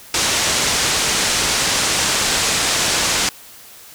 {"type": "low-pass noise", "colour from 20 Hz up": "white", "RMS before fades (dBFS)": -18, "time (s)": [0.14, 3.29], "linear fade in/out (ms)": 2, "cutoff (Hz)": 8000, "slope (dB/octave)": 24, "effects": ["white hiss -41 dBFS RMS until 3.94 s"]}